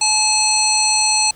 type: harmonic tone with a mistuned harmonic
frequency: 862 Hz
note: A5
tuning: 36 cents flat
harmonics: 1 / 3 / 5 / 7 / 9 / 10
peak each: -21 / -22 / -18 / -23 / -19 / -22 dBFS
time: 0.01-1.31 s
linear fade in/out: 5 ms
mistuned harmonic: 5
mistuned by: -23 cents
effects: pink hiss -47 dBFS RMS until 1.35 s